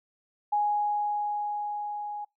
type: tone with level ramp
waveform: sine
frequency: 830.6 Hz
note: G#5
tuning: in tune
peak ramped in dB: -22 to -33 dBFS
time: 0.52-2.25 s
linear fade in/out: 10 ms
effects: noise-tail reverb RT60 0.2 s tail -25 dB re dry